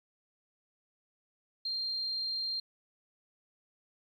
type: tone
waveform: sine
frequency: 4187 Hz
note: C8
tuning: in tune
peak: -32 dBFS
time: 1.65-2.6 s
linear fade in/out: 5 ms
effects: 11-bit